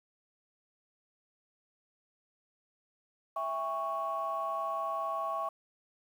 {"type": "chord", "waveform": "sine", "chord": "C# diminished", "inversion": "first", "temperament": "equal with one note detuned", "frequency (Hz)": [659.3, 804.6, 1108.7], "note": ["E5", "G5", "C#6"], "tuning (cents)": [0, 45, 0], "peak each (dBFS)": [-36, -39, -33], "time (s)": [3.36, 5.49], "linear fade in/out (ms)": 5, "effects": ["tanh soft clip ceiling -24 dBFS", "10-bit"]}